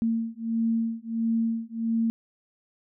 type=beating tone pair; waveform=sine; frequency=226.8 / 228.3 Hz; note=A#3 / A#3; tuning=-47 / -36 cents; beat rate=1.5 Hz; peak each=-27 dBFS; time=0.02-2.1 s; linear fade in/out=0 ms; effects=none